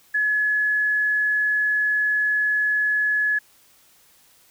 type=tone with vibrato; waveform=sine; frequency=1700 Hz; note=G#6; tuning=40 cents sharp; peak=-18 dBFS; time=0.14-3.39 s; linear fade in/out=10 ms; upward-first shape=sine; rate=20 Hz; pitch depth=9 cents each way; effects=white hiss -56 dBFS RMS until 4.5 s